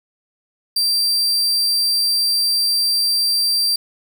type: tone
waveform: 40% pulse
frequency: 4703 Hz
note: D8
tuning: 2 cents sharp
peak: -14 dBFS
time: 0.76-3.76 s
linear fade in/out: 5 ms
effects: 8-bit